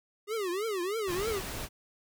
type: tone with vibrato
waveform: square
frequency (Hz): 397.2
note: G4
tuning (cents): +23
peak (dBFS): -31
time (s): 0.27-1.42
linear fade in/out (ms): 50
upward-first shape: triangle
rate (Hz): 3.2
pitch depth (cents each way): 270
type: noise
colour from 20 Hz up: pink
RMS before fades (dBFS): -38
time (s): 1.06-1.69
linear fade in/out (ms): 50
effects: none